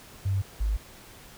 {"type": "tone pair in turn", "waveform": "sine", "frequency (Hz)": [97.2, 52.21], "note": ["G2", "G#1"], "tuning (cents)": [-14, 10], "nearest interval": "major seventh", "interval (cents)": 1076, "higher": "first", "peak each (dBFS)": -23, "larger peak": "neither", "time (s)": [[0.25, 0.42], [0.6, 0.77]], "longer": "neither", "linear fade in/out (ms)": 10, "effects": ["pink hiss -49 dBFS RMS until 1.37 s"]}